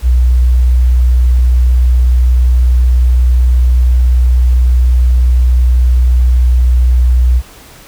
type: tone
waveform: sine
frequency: 61.74 Hz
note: B1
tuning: in tune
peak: -4 dBFS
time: 0.02-7.42 s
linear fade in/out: 50 ms
effects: tanh soft clip ceiling -1 dBFS + pink hiss -37 dBFS RMS until 7.87 s